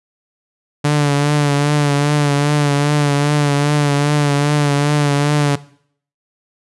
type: tone with vibrato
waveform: sawtooth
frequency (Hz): 145.4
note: D3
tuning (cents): -17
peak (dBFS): -8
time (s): 0.84-5.56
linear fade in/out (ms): 10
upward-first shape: triangle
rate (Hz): 2.5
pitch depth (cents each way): 46
effects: noise-tail reverb RT60 0.6 s tail -19 dB re dry + resampled to 24000 Hz